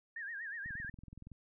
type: tone with vibrato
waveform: sine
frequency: 1728 Hz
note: A6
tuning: 32 cents flat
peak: -40 dBFS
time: 0.16-0.9 s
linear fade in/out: 5 ms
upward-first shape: sine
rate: 8.3 Hz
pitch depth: 150 cents each way
type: click train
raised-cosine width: 5 ms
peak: -38 dBFS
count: 15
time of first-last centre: 0.66-1.317 s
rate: 21.3 Hz
effects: none